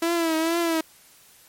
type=tone with vibrato; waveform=sawtooth; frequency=329.6 Hz; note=E4; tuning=in tune; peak=-17 dBFS; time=0.02-0.81 s; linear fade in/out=5 ms; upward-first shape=triangle; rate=2.2 Hz; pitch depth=74 cents each way; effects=white hiss -53 dBFS RMS until 1.48 s + MP3 64 kbps